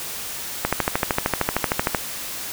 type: click train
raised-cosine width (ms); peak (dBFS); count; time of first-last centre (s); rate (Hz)
0.5; -3; 18; 0.65-1.948; 13.1
effects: white hiss -31 dBFS RMS until 2.52 s